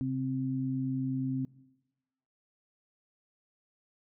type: tone pair together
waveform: sine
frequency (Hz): 133.57 / 262.4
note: C3 / C4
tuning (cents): +36 / +5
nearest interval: octave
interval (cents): 1169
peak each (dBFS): -33 / -31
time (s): 0.01-1.45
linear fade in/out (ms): 0
effects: noise-tail reverb RT60 1.0 s tail -21 dB re dry